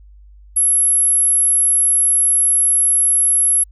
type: tone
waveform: sine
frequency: 11175 Hz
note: F9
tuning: in tune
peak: -11 dBFS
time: 0.56-3.64 s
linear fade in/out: 10 ms
effects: added 50 Hz sine -40 dBFS peak until 3.71 s